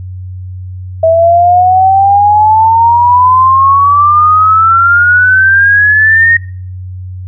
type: exponential sweep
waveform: sine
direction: up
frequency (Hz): 646 to 1864.7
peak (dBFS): -3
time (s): 1.03-6.37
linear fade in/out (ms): 5
effects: noise-tail reverb RT60 0.5 s tail -23 dB re dry + added 92 Hz sine -20 dBFS peak until 7.27 s